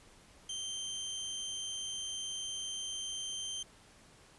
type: tone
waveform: 25% pulse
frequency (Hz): 3132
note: G7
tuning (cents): -2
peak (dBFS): -34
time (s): 0.49-3.63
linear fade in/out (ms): 5
effects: pink hiss -60 dBFS RMS until 4.38 s + resampled to 24000 Hz